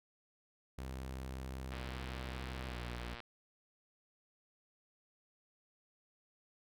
sawtooth tone with pitch glide, 65.3 to 60.23 Hz, C2 to B1, -3 to -43 cents, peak -38 dBFS, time 0.78-3.15 s, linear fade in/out 5 ms, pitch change -140 cents, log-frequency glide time 2.69-2.76 s
click train, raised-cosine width 0.3 ms, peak -31 dBFS, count 176, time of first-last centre 1.72-3.203 s, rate 118 Hz
effects none

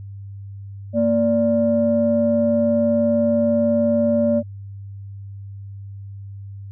sine tone pair together, 231.2 / 582.6 Hz, A#3 / D5, -14 / -14 cents, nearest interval octave + major third, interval 1600 cents, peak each -17 dBFS, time 0.93-4.43 s, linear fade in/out 50 ms, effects tanh soft clip ceiling -7 dBFS + added 99 Hz sine -32 dBFS peak until 6.71 s

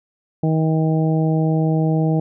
harmonic tone, 158.7 Hz, D#3, 35 cents sharp, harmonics 1 / 2 / 3 / 4 / 5, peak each -16 / -22 / -26 / -28 / -30 dBFS, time 0.43-2.2 s, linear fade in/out 5 ms, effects none

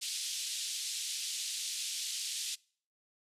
pink band-pass noise, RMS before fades -38 dBFS, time 0.01-2.56 s, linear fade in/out 20 ms, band 3200 to 9700 Hz, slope 24 dB/octave, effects noise-tail reverb RT60 0.5 s tail -25 dB re dry + resampled to 32000 Hz

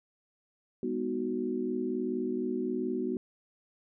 sine chord, G# minor seventh, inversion none, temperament equal with one note detuned, 204.1 / 246.9 / 311.1 / 370 Hz, G#3 / B3 / D#4 / F#4, -30 / 0 / 0 / 0 cents, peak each -39 / -33 / -38 / -33 dBFS, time 0.83-3.17 s, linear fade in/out 2 ms, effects none

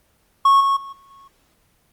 triangle tone with level steps, 1100 Hz, C#6, 14 cents flat, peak -8 / -13 / -30 / -46 / -42 dBFS, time 0.45-1.28 s, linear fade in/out 5 ms, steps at 0.6 / 0.76 / 0.92 / 1.1 s, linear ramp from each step 10 ms, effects pink hiss -61 dBFS RMS until 1.92 s + Opus 24 kbps

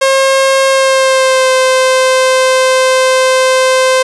sawtooth tone with pitch glide, 537 to 518.7 Hz, C5 to C5, +45 to -15 cents, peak -3 dBFS, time 0.01-4.03 s, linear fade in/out 10 ms, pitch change -60 cents, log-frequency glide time 0.69-1.51 s, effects resampled to 24000 Hz + 7-bit

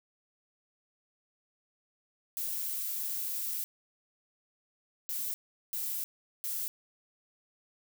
violet noise bursts at uneven times, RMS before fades -35 dBFS, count 4, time 2.37-3.64 / 5.09-5.34 / 5.73-6.04 / 6.44-6.68 s, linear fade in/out 0 ms, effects none

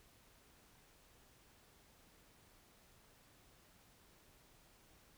silence, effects pink hiss -67 dBFS RMS until 5.17 s

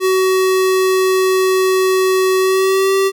square tone with pitch glide, 376 to 387.7 Hz, F#4 to G4, +28 to -19 cents, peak -12 dBFS, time 0-3.12 s, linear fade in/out 50 ms, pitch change +53 cents, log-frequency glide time 2.38-2.94 s, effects none

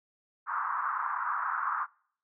white band-pass noise, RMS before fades -32 dBFS, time 0.46-1.87 s, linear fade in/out 50 ms, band 980 to 1400 Hz, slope 48 dB/octave, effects noise-tail reverb RT60 0.6 s tail -26 dB re dry

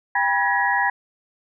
sine tone cluster, 797 / 974 / 1675 / 1909 Hz, G5 / B5 / G#6 / A#6, +28 / -24 / +14 / +41 cents, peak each -23 dBFS, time 0.15-0.9 s, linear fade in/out 5 ms, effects none

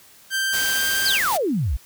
sawtooth tone with pitch glide, 1568 to 1578.9 Hz, G6 to G6, 0 to +12 cents, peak -17 dBFS, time 0.3-1.2 s, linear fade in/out 50 ms, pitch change +12 cents, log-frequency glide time 0.48-1.04 s
white noise, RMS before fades -27 dBFS, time 0.52-1.38 s, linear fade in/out 20 ms
sine exponential sweep, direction down, 5274 to 51.8 Hz, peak -19 dBFS, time 1.05-1.77 s, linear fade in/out 10 ms
effects white hiss -50 dBFS RMS until 1.85 s

